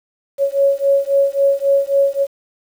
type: beating tone pair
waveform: sine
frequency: 553 / 556.7 Hz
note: C#5 / C#5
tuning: -4 / +7 cents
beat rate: 3.7 Hz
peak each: -15 / -15 dBFS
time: 0.38-2.27 s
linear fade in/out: 50 ms
effects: 7-bit